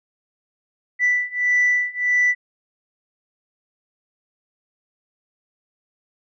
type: beating tone pair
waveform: sine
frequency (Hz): 1975.5 / 1977.1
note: B6 / B6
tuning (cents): 0 / +1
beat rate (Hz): 1.6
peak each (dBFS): -19 / -18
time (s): 0.99-2.35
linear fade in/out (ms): 50
effects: tanh soft clip ceiling -11 dBFS